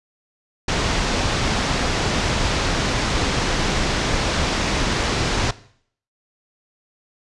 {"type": "low-pass noise", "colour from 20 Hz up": "pink", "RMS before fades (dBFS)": -21, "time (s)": [0.68, 5.51], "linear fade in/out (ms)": 5, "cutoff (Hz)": 6400, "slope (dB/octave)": 24, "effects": ["noise-tail reverb RT60 0.6 s tail -18 dB re dry", "resampled to 24000 Hz"]}